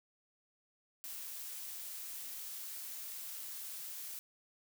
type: noise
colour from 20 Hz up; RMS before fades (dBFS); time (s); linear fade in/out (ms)
blue; -45; 1.04-4.19; 0
effects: none